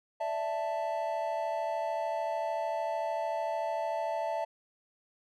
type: chord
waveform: triangle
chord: D suspended second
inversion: none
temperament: just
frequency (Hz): 587.3 / 660.7 / 881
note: D5 / E5 / A5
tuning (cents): 0 / +4 / +2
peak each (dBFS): -36 / -31 / -33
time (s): 0.2-4.45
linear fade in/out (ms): 10
effects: none